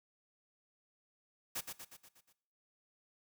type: noise with echo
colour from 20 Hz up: white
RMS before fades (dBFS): -39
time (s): 1.55-1.61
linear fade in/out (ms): 10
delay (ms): 120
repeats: 6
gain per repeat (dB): -5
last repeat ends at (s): 2.33
effects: noise-tail reverb RT60 0.6 s tail -18 dB re dry